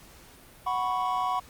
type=chord; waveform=triangle; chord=F# suspended fourth; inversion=none; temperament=equal; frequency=740 / 987.8 / 1108.7 Hz; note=F#5 / B5 / C#6; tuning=0 / 0 / 0 cents; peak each=-28 dBFS; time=0.66-1.4 s; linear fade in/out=10 ms; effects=pink hiss -52 dBFS RMS until 1.49 s + Opus 48 kbps